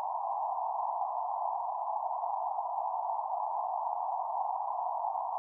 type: band-pass noise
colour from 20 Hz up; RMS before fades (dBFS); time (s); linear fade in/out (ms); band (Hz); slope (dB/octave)
pink; -34; 0-5.38; 0; 690 to 1000; 96
effects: none